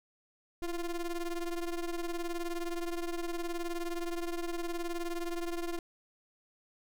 square ring-modulated tone, 174.61 Hz, F3, in tune, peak -31 dBFS, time 0.62-5.79 s, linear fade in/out 2 ms, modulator 165 Hz, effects none

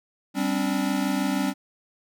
square chord, G suspended fourth, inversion none, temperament equal with one note detuned, 196 / 261.6 / 287.8 Hz, G3 / C4 / D4, 0 / 0 / -35 cents, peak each -28 dBFS, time 0.34-1.54 s, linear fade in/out 50 ms, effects none

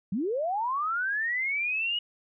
sine linear sweep, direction up, 168.6 to 2916 Hz, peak -26 dBFS, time 0.12-1.99 s, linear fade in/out 5 ms, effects none

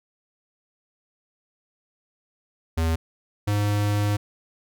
square tone pair in turn, 81.5 / 103.31 Hz, E2 / G#2, -19 / -9 cents, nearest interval major third, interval 410 cents, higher second, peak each -21 dBFS, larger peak neither, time 2.77-2.96 / 3.47-4.17 s, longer second, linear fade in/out 10 ms, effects none

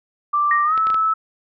sine tone with pitch glide, 1176 to 1304.9 Hz, D6 to E6, +2 to -18 cents, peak -15 dBFS, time 0.33-1.14 s, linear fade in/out 10 ms, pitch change +180 cents, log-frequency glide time 0.64-0.75 s
sine tone with exponential decay, 1864.7 Hz, A#6, in tune, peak -15 dBFS, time 0.51-0.92 s, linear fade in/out 2 ms, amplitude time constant 87 ms
clicks, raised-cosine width 0.3 ms, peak -15 dBFS, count 4, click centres 0.777 / 0.87 / 0.902 / 0.944 s
effects none

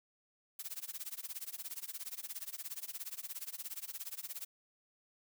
blue noise with tremolo, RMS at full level -41 dBFS, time 0.59-4.45 s, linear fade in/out 5 ms, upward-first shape sine, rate 17 Hz, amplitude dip 95%, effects none

